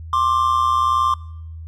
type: tone pair together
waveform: triangle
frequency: 1056.6 / 1178 Hz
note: C6 / D6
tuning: +17 / +5 cents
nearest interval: major second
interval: 188 cents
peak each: -16 dBFS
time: 0.13-1.14 s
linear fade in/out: 2 ms
effects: noise-tail reverb RT60 0.8 s tail -23 dB re dry + added 81 Hz sine -31 dBFS peak until 1.67 s